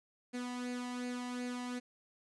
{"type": "tone with flanger", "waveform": "sawtooth", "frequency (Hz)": 246.9, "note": "B3", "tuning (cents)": 0, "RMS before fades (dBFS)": -40, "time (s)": [0.33, 1.8], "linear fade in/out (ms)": 20, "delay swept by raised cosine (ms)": [0.44, 1.04], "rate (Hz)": 2.7, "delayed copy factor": 0.6, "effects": ["resampled to 22050 Hz", "11-bit"]}